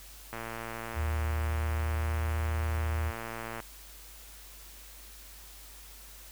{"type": "click train", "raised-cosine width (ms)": 0.5, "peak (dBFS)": -23, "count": 374, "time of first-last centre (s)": [0.33, 3.602], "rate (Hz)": 114}
{"type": "tone with pitch glide", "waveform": "sine", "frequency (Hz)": [77.78, 79.6], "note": ["D#2", "D#2"], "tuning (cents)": [0, 40], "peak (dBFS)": -28, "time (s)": [0.94, 3.13], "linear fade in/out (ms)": 50, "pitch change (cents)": 40, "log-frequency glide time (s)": [1.48, 2.49]}
{"effects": ["added 50 Hz sine -51 dBFS peak until 6.31 s", "white hiss -51 dBFS RMS until 6.31 s"]}